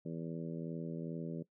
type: harmonic tone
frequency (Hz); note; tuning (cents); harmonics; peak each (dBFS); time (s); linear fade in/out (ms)
82.41; E2; 0; 2 / 3 / 4 / 5 / 6 / 7; -41 / -45 / -47 / -49 / -51 / -52; 0.05-1.43; 10
effects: noise-tail reverb RT60 0.1 s tail -19 dB re dry